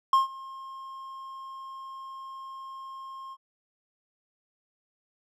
triangle tone with ADSR envelope, 1068 Hz, C6, 35 cents sharp, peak -14 dBFS, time 0.13-3.37 s, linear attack 3 ms, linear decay 140 ms, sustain -23 dB, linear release 47 ms, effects none

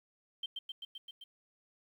sine tone with echo, 3136 Hz, G7, in tune, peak -35 dBFS, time 0.43-0.46 s, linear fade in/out 5 ms, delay 130 ms, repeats 6, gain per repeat -2 dB, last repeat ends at 1.24 s, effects 11-bit

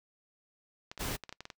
clicks, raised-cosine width 0.2 ms, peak -25 dBFS, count 12, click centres 0.915 / 0.977 / 1.032 / 1.085 / 1.119 / 1.154 / 1.237 / 1.293 / 1.326 / 1.406 / 1.454 / 1.502 s
pink noise, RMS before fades -36 dBFS, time 0.99-1.17 s, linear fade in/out 20 ms
effects noise-tail reverb RT60 0.1 s tail -24 dB re dry

